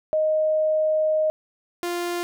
sine / sawtooth tone pair in turn, 622.3 / 348.9 Hz, D#5 / F4, 0 / -2 cents, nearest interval minor seventh, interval 1002 cents, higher first, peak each -18 / -21 dBFS, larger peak first, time 0.13-1.3 / 1.83-2.23 s, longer first, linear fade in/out 0 ms, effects none

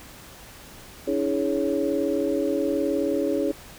sine tone cluster, 283.8 / 322.8 / 416.8 / 556 Hz, C#4 / E4 / G#4 / C#5, +41 / -36 / +6 / +5 cents, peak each -27 dBFS, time 1.07-3.52 s, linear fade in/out 10 ms, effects pink hiss -45 dBFS RMS until 3.78 s

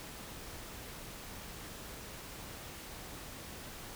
silence, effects pink hiss -47 dBFS RMS until 3.95 s

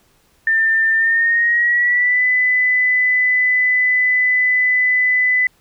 sine tone with pitch glide, 1794 to 2002 Hz, A6 to B6, +33 to +23 cents, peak -12 dBFS, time 0.47-5.47 s, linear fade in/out 2 ms, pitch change +190 cents, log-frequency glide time 0.94-2.24 s, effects pink hiss -57 dBFS RMS until 5.6 s

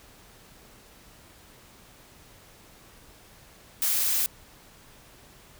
blue noise, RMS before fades -25 dBFS, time 3.82-4.26 s, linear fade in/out 0 ms, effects pink hiss -53 dBFS RMS until 5.59 s

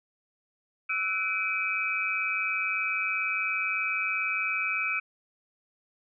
sine tone cluster, 1316 / 1491 / 2331 / 2528 Hz, E6 / F#6 / D7 / D#7, -3 / +13 / -14 / +27 cents, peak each -35 / -36 / -30 / -30 dBFS, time 0.89-5 s, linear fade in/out 10 ms, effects none

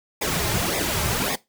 pink noise with flanger, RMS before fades -24 dBFS, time 0.21-1.36 s, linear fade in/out 10 ms, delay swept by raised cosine 0.67 to 4.17 ms, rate 1.8 Hz, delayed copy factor -0.85, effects noise-tail reverb RT60 0.2 s tail -19 dB re dry

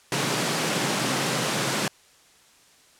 pink high-pass noise, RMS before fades -25 dBFS, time 0.12-1.88 s, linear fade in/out 2 ms, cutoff 120 Hz, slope 96 dB/octave, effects white hiss -56 dBFS RMS until 2.99 s + low-pass 9000 Hz 12 dB/octave

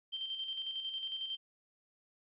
sine tone with tremolo, 3136 Hz, G7, in tune, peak -35 dBFS, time 0.12-1.37 s, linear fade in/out 20 ms, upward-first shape square, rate 11 Hz, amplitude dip 45%, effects resampled to 8000 Hz

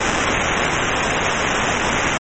white noise with sample-and-hold, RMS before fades -19 dBFS, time 0-2.18 s, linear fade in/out 10 ms, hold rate 4410 Hz, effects MP3 32 kbps

